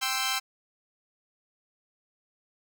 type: chord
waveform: 10% pulse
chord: C major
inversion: second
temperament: equal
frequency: 784 / 1046.5 / 1318.5 Hz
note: G5 / C6 / E6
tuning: 0 / 0 / 0 cents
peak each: -23 dBFS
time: 0.01-0.4 s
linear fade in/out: 20 ms
effects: none